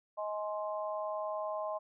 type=harmonic tone; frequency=210 Hz; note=G#3; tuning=19 cents sharp; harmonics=3 / 4 / 5; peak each=-36 / -42 / -40 dBFS; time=0.17-1.79 s; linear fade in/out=20 ms; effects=none